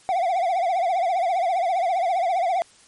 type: tone with vibrato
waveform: triangle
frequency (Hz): 720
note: F#5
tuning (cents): -47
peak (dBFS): -17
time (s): 0.09-2.62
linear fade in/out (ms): 0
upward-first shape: triangle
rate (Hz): 15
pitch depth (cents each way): 160
effects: white hiss -53 dBFS RMS until 2.87 s + MP3 48 kbps